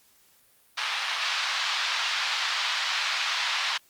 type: band-pass noise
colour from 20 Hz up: white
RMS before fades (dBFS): -28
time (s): 0.77-3.78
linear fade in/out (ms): 10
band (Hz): 890 to 4400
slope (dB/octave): 24
effects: white hiss -61 dBFS RMS until 3.89 s + Opus 48 kbps